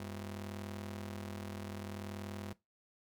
sawtooth ring-modulated tone, 147.4 Hz, D3, 7 cents sharp, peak -35 dBFS, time 0-2.53 s, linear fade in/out 2 ms, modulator 53.4 Hz, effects noise-tail reverb RT60 0.2 s tail -19 dB re dry

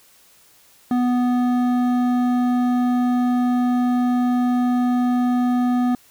triangle tone with hard clipping, 246.9 Hz, B3, in tune, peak -18 dBFS, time 0.91-5.95 s, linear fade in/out 2 ms, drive 14 dB, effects white hiss -53 dBFS RMS until 6.1 s

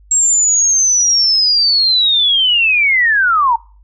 sine linear sweep, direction down, 7600 to 890 Hz, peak -9 dBFS, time 0.11-3.56 s, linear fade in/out 5 ms, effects noise-tail reverb RT60 0.4 s tail -24 dB re dry + added 50 Hz sine -42 dBFS peak until 3.83 s

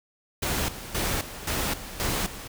pink noise with tremolo, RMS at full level -27 dBFS, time 0.42-2.48 s, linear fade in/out 10 ms, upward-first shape square, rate 1.9 Hz, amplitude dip 75%, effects none

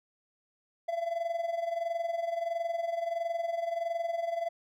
triangle tone with amplitude modulation, 675 Hz, E5, 41 cents sharp, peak -25 dBFS, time 0.88-4.49 s, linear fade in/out 10 ms, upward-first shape sine, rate 21.5 Hz, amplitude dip 70%, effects none

